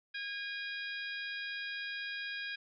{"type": "harmonic tone with a mistuned harmonic", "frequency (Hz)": 817, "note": "G#5", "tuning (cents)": -29, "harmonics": [2, 3, 4, 5, 6], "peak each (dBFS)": [-40, -44, -46, -48, -50], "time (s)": [0.14, 2.56], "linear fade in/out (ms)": 10, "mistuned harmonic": 5, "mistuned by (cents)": -96, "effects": []}